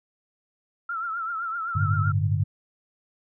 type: tone with vibrato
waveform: sine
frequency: 1350 Hz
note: E6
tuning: 41 cents sharp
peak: -27 dBFS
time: 0.89-2.12 s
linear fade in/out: 5 ms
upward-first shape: triangle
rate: 7.8 Hz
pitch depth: 96 cents each way
type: chord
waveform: sine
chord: G suspended second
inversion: none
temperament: equal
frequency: 98 / 110 / 146.83 Hz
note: G2 / A2 / D3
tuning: 0 / 0 / 0 cents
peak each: -23 / -27 / -26 dBFS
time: 1.75-2.44 s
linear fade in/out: 10 ms
effects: none